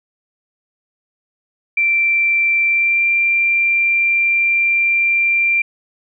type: tone with pitch glide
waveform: sine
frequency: 2349 to 2369 Hz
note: D7 to D7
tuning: 0 to +14 cents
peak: -12 dBFS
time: 1.77-5.62 s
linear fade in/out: 5 ms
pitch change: +14 cents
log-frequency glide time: 2.68-3.06 s
effects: none